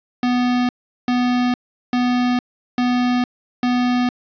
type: tone bursts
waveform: square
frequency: 246.9 Hz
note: B3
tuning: in tune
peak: -16 dBFS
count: 5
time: 0.23-4.09 s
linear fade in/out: 2 ms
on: 460 ms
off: 390 ms
effects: resampled to 11025 Hz + 7-bit